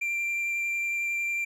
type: tone with vibrato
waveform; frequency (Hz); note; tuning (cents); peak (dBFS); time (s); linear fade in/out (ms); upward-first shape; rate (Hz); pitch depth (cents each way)
triangle; 2367; D7; +13; -25; 0.01-1.45; 10; triangle; 11; 11
effects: none